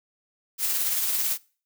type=noise with tremolo; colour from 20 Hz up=blue; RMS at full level=-24 dBFS; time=0.58-1.38 s; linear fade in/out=50 ms; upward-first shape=triangle; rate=18 Hz; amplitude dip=35%; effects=noise-tail reverb RT60 0.4 s tail -23 dB re dry